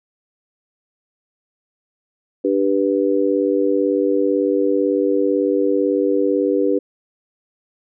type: harmonic tone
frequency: 98 Hz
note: G2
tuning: in tune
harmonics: 3 / 4 / 5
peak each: -19 / -19 / -19 dBFS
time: 2.44-6.79 s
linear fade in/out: 10 ms
effects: none